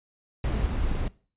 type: noise with level steps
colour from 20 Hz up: brown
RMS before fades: -25 / -27 dBFS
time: 0.44-1.08 s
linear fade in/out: 2 ms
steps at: 0.66 s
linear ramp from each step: 2 ms
effects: noise-tail reverb RT60 0.4 s tail -21 dB re dry + resampled to 8000 Hz